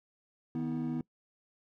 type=tone cluster; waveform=triangle; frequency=154.5 / 246.6 / 320.7 Hz; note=D#3 / B3 / E4; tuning=-12 / -2 / -48 cents; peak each=-35 / -31 / -36 dBFS; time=0.55-1.01 s; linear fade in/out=2 ms; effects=noise-tail reverb RT60 0.1 s tail -23 dB re dry + tanh soft clip ceiling -24 dBFS